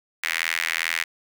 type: tone with high-pass filter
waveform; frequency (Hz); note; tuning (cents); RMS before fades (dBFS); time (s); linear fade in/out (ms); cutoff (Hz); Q
sawtooth; 82.41; E2; 0; -26; 0.23-1.04; 10; 2000; 3.4
effects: none